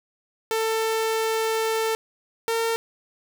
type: tone pair in turn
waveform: sawtooth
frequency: 445.2 / 455.6 Hz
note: A4 / A#4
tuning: +20 / -40 cents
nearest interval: unison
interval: 40 cents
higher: second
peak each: -18 dBFS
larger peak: neither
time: 0.51-1.95 / 2.48-2.76 s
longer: first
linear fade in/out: 0 ms
effects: none